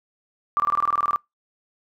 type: tone bursts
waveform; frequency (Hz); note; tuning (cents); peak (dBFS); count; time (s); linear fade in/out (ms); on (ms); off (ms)
sine; 1174.7; D6; 0; -17; 12; 0.57-1.16; 0; 29; 22
effects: noise-tail reverb RT60 0.2 s tail -26 dB re dry